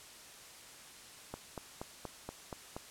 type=click train; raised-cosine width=1 ms; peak=-26 dBFS; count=7; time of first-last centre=1.34-2.765 s; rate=4.21 Hz; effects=white hiss -53 dBFS RMS until 2.9 s + low-pass 10000 Hz 12 dB/octave